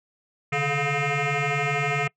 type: tone with frequency modulation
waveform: sine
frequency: 987.8 Hz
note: B5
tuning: in tune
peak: -19 dBFS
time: 0.52-2.08 s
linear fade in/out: 10 ms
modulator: 284 Hz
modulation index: 5.5
effects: noise-tail reverb RT60 0.1 s tail -25 dB re dry + tanh soft clip ceiling -21 dBFS